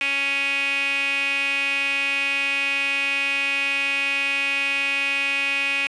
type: tone with band-pass filter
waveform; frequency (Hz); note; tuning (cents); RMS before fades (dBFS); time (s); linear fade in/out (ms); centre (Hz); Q
sawtooth; 277.9; C#4; +4; -23; 0.01-5.87; 0; 2500; 8.7
effects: resampled to 22050 Hz + 7-bit